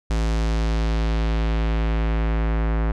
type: tone with low-pass filter sweep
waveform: square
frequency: 55 Hz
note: A1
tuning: in tune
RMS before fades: -21 dBFS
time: 0.1-2.92 s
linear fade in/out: 5 ms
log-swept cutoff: 7000 to 1700 Hz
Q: 1.1
effects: none